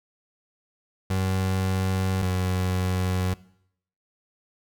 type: tone pair in turn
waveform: 30% pulse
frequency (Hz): 94.5 / 92.18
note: F#2 / F#2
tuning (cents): +37 / -6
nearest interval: unison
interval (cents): 43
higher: first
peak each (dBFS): -20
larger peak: neither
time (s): 1.1-2.22 / 2.22-3.34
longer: neither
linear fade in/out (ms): 5
effects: noise-tail reverb RT60 0.7 s tail -20 dB re dry